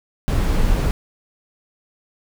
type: noise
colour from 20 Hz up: brown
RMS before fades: -17 dBFS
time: 0.28-0.91 s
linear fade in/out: 0 ms
effects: none